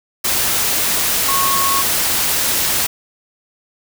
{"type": "tone in noise", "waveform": "sine", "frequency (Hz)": 1097, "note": "C#6", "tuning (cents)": -18, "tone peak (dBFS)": -17, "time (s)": [1.28, 1.82], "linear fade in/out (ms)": 10, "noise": "white", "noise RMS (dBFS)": -17, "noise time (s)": [0.24, 2.87], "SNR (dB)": -3, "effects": []}